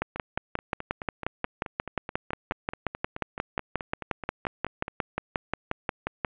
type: two click trains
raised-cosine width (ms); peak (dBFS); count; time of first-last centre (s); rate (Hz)
0.5; -19 / -11; 23 / 36; 0.16-4.881 / 0.02-6.248; 4.66 / 5.62
effects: resampled to 8000 Hz + 7-bit